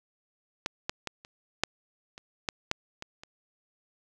clicks, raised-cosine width 0.2 ms, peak -12 / -12 / -16 / -30 / -6 / -27 / -11 / -9 / -21 / -27 dBFS, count 10, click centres 0.661 / 0.895 / 1.073 / 1.249 / 1.636 / 2.179 / 2.488 / 2.714 / 3.024 / 3.235 s, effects none

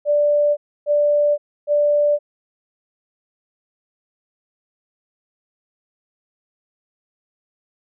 sine tone bursts, 587.3 Hz, D5, in tune, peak -13 dBFS, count 3, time 0.05-2.19 s, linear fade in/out 50 ms, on 520 ms, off 290 ms, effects none

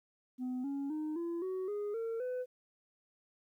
sine tone with pitch steps, 252.8 / 278.9 / 307.7 / 339.4 / 374.4 / 413.1 / 455.7 / 502.7 Hz, B3 / C#4 / D#4 / F4 / F#4 / G#4 / A#4 / B4, +41 / +11 / -19 / -49 / +20 / -9 / -39 / +31 cents, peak -32 dBFS, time 0.38-2.46 s, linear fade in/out 50 ms, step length 260 ms, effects tanh soft clip ceiling -34 dBFS + 12-bit

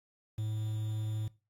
triangle tone with quantisation, 108.3 Hz, A2, 27 cents flat, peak -30 dBFS, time 0.38-1.28 s, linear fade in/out 5 ms, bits 9, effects noise-tail reverb RT60 0.3 s tail -20 dB re dry + AAC 48 kbps

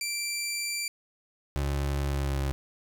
15% pulse tone, 2349 Hz, D7, in tune, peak -23 dBFS, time 0.01-0.88 s, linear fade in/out 2 ms
30% pulse tone with pitch glide, 70.2 to 68.36 Hz, C#2 to C#2, +22 to -24 cents, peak -24 dBFS, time 1.56-2.52 s, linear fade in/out 0 ms, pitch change -46 cents, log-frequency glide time 2.07-2.4 s
effects none

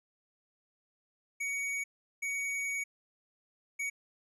square tone bursts at uneven times, 2245 Hz, C#7, 21 cents sharp, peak -33 dBFS, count 3, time 1.4-1.84 / 2.22-2.84 / 3.79-3.9 s, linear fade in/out 10 ms, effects resampled to 24000 Hz

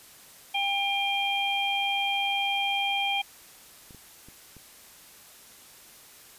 harmonic tone, 798 Hz, G5, 31 cents sharp, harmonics 1 / 3 / 4, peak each -29 / -29 / -29 dBFS, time 0.54-3.22 s, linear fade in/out 10 ms
clicks, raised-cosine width 3 ms, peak -36 dBFS, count 4, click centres 3.908 / 3.947 / 4.286 / 4.567 s
effects white hiss -51 dBFS RMS until 6.38 s + resampled to 32000 Hz

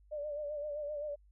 sine tone with vibrato, 591 Hz, D5, 11 cents sharp, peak -36 dBFS, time 0.11-1.16 s, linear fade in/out 20 ms, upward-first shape sine, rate 7.7 Hz, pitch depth 52 cents each way, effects added 50 Hz sine -60 dBFS peak until 1.31 s

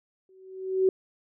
sine tone with exponential growth, 377.7 Hz, F#4, 36 cents sharp, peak -16 dBFS, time 0.29-0.89 s, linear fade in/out 2 ms, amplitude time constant 130 ms, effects none

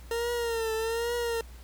40% pulse tone with vibrato, 460 Hz, A#4, 23 cents flat, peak -27 dBFS, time 0.11-1.41 s, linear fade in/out 2 ms, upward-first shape triangle, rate 1.2 Hz, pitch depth 77 cents each way, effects added 60 Hz sine -44 dBFS peak until 1.63 s + pink hiss -55 dBFS RMS until 1.63 s

